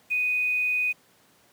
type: tone with quantisation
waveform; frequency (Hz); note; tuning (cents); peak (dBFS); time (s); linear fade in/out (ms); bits
sine; 2489; D#7; 0; -22; 0.1-0.93; 20; 8
effects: pink hiss -60 dBFS RMS until 1.52 s + high-pass 150 Hz 12 dB/octave